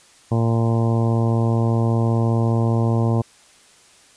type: harmonic tone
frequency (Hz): 114.9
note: A#2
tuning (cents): -25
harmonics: 1 / 2 / 3 / 4 / 5 / 6 / 7 / 8 / 9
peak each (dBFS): -17 / -23 / -27 / -29 / -31 / -33 / -34 / -35 / -36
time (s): 0.31-3.22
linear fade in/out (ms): 10
effects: white hiss -51 dBFS RMS until 4.16 s + resampled to 22050 Hz